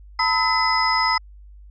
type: tone cluster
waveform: sine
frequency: 900 / 1001 / 1289 / 2016 / 5090 Hz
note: A5 / B5 / E6 / B6 / D#8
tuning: +39 / +23 / -39 / +35 / +39 cents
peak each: -23 dBFS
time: 0.19-1.18 s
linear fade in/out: 5 ms
effects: tanh soft clip ceiling -6 dBFS + added 50 Hz sine -41 dBFS peak until 1.7 s